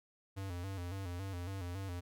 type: tone with vibrato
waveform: square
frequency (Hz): 92.5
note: F#2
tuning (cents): 0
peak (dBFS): -40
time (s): 0.36-2.01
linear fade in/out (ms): 20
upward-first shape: square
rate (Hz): 3.6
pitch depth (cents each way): 86
effects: none